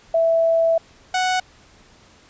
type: tone pair in turn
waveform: sine / sawtooth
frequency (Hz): 659.3 / 740.1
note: E5 / F#5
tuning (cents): 0 / 0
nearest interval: major second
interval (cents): 200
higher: second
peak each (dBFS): -14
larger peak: neither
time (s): 0.14-0.78 / 1.14-1.4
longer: first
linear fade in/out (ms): 5
effects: pink hiss -51 dBFS RMS until 2.29 s + resampled to 16000 Hz